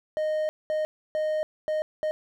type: tone bursts at uneven times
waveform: triangle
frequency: 618 Hz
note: D#5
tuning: 12 cents flat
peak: -22 dBFS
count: 5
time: 0.17-0.49 / 0.7-0.85 / 1.15-1.43 / 1.68-1.82 / 2.03-2.11 s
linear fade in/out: 0 ms
effects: none